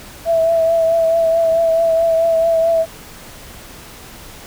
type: tone with vibrato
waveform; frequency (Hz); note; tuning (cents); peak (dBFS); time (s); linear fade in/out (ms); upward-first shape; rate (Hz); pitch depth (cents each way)
sine; 659.3; E5; 0; -11; 0.25-2.86; 50; triangle; 4.6; 30
effects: pink hiss -37 dBFS RMS until 4.46 s